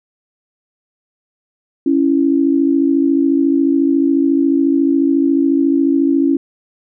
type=tone pair together; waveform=sine; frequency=277.2 / 331.3 Hz; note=C#4 / E4; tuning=0 / +9 cents; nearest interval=minor third; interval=309 cents; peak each=-12 / -15 dBFS; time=1.86-6.37 s; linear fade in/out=5 ms; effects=none